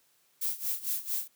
violet noise with tremolo, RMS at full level -30 dBFS, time 0.41-1.28 s, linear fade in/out 10 ms, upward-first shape sine, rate 4.4 Hz, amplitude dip 85%, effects white hiss -68 dBFS RMS until 1.35 s + high-pass 80 Hz 12 dB/octave

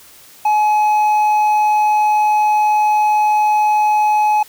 triangle tone with hard clipping, 847 Hz, G#5, 34 cents sharp, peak -12 dBFS, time 0.45-4.43 s, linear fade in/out 5 ms, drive 7 dB, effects white hiss -43 dBFS RMS until 4.48 s

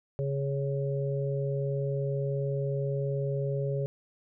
harmonic tone, 138.59 Hz, C#3, in tune, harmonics 1 / 3 / 4, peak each -29 / -34 / -35 dBFS, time 0.19-3.86 s, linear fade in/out 0 ms, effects none

